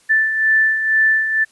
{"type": "beating tone pair", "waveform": "sine", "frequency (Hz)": [1760, 1762.1], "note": ["A6", "A6"], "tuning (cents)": [0, 2], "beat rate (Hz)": 2.1, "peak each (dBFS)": [-21, -13], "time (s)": [0.09, 1.45], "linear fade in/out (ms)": 20, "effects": ["white hiss -54 dBFS RMS until 1.51 s", "resampled to 24000 Hz"]}